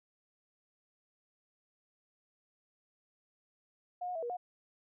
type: tone with pitch steps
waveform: sine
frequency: 717 / 723 / 653 / 478.9 / 720 Hz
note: F5 / F#5 / E5 / A#4 / F#5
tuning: +45 / -40 / -17 / +47 / -47 cents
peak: -35 dBFS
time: 4.01-4.37 s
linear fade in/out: 10 ms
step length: 72 ms
effects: none